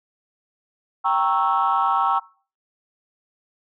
sine chord, G diminished seventh, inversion none, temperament equal with one note detuned, 784 / 932.3 / 1101.1 / 1318.5 Hz, G5 / Bb5 / Db6 / Fb6, 0 / 0 / -12 / 0 cents, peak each -22 dBFS, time 1.04-2.2 s, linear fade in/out 20 ms, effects noise-tail reverb RT60 0.4 s tail -22 dB re dry + tanh soft clip ceiling -10 dBFS

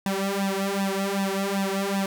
sawtooth tone with flanger, 196 Hz, G3, in tune, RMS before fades -26 dBFS, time 0.06-2.06 s, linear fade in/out 2 ms, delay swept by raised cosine 1.1 to 3.6 ms, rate 2.6 Hz, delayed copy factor +0.95, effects none

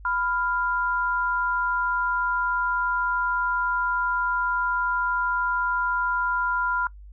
sine tone pair together, 993.4 / 1396.9 Hz, B5 / F6, +10 / 0 cents, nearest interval tritone, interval 590 cents, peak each -26 / -24 dBFS, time 0.05-6.87 s, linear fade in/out 2 ms, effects noise-tail reverb RT60 0.1 s tail -22 dB re dry + added 50 Hz sine -41 dBFS peak until 7.12 s

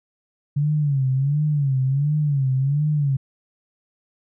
sine tone with vibrato, 140.9 Hz, C#3, 29 cents sharp, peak -17 dBFS, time 0.56-3.17 s, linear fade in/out 10 ms, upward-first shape sine, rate 1.4 Hz, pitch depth 130 cents each way, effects none

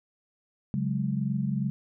sine chord, C# suspended fourth, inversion none, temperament equal, 138.59 / 185 / 207.7 Hz, C#3 / F#3 / G#3, 0 / 0 / 0 cents, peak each -29 / -31 / -30 dBFS, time 0.74-1.7 s, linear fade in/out 0 ms, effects none

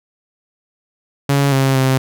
sawtooth tone with pitch steps, 140.2 / 134.6 / 132 Hz, C#3 / C3 / C3, +20 / +49 / +16 cents, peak -8 dBFS, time 1.29-1.98 s, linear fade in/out 5 ms, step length 230 ms, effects none

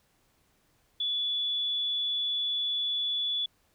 sine tone, 3435 Hz, A7, 42 cents flat, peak -27 dBFS, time 1-3.46 s, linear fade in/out 5 ms, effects pink hiss -69 dBFS RMS until 3.74 s

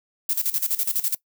violet noise with tremolo, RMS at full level -22 dBFS, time 0.29-1.15 s, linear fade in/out 5 ms, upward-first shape square, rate 12 Hz, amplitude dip 80%, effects noise-tail reverb RT60 0.1 s tail -21 dB re dry

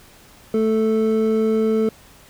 triangle tone pair together, 220 / 440 Hz, A3 / A4, 0 / 0 cents, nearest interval octave, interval 1200 cents, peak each -17 / -16 dBFS, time 0.54-1.89 s, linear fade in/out 2 ms, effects pink hiss -48 dBFS RMS until 2.29 s

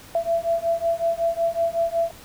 sine beating tone pair, 668 / 673.4 Hz, E5 / E5, +23 / +37 cents, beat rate 5.4 Hz, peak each -23 dBFS, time 0.15-2.11 s, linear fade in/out 2 ms, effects pink hiss -45 dBFS RMS until 2.24 s

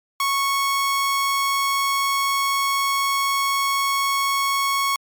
sawtooth tone, 1104 Hz, C#6, 7 cents flat, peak -15 dBFS, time 0.2-4.96 s, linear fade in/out 2 ms, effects MP3 96 kbps

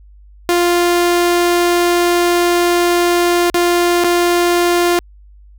sawtooth tone with dropouts, 349.2 Hz, F4, in tune, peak -7 dBFS, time 0.49-4.99 s, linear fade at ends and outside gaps 0 ms, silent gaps 3.5-3.544 / 4.039-4.045 s, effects added 50 Hz sine -39 dBFS peak until 5.58 s

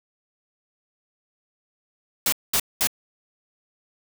white noise bursts, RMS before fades -21 dBFS, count 3, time 2.26-2.872 s, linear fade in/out 2 ms, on 64 ms, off 210 ms, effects none

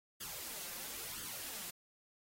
white noise with flanger, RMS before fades -45 dBFS, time 0.2-1.71 s, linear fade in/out 10 ms, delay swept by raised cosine 0.61 to 5.81 ms, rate 0.99 Hz, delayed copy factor +0.7, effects AAC 48 kbps

